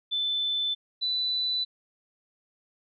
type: tone pair in turn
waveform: sine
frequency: 3520 / 3984 Hz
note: A7 / B7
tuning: 0 / +14 cents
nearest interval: major second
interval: 214 cents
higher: second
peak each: -25 dBFS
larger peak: neither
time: 0.11-0.75 / 1.01-1.65 s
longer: neither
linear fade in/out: 20 ms
effects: none